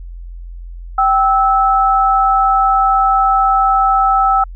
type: tone pair together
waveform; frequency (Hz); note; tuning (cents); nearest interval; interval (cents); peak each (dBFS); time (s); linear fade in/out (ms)
sine; 777.7 / 1308; G5 / E6; -14 / -14; major sixth; 900; -12; 0.98-4.44; 5
effects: added 43 Hz sine -27 dBFS peak until 4.55 s